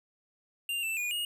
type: tone with pitch steps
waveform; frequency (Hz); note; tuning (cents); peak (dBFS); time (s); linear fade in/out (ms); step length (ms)
square; 2791 / 2659 / 2444 / 2866; F7 / E7 / D#7 / F7; -2 / +14 / -32 / +44; -31; 0.69-1.25; 2; 140
effects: none